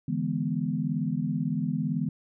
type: chord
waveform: sine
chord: E dominant seventh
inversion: third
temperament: equal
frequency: 146.83 / 164.81 / 207.7 / 246.9 Hz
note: D3 / E3 / G#3 / B3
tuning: 0 / 0 / 0 / 0 cents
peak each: -32 / -30 / -32 / -31 dBFS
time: 0.08-2.09 s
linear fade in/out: 5 ms
effects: none